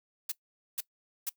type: noise bursts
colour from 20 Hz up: blue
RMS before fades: -33 dBFS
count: 3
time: 0.29-1.294 s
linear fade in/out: 5 ms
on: 28 ms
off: 460 ms
effects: noise-tail reverb RT60 0.1 s tail -20 dB re dry